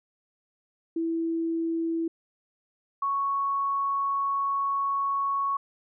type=tone pair in turn; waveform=sine; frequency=329.7 / 1109 Hz; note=E4 / C#6; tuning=0 / 0 cents; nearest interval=octave + major sixth; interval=2100 cents; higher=second; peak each=-25 / -24 dBFS; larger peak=second; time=0.96-2.08 / 3.02-5.57 s; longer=second; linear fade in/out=5 ms; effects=none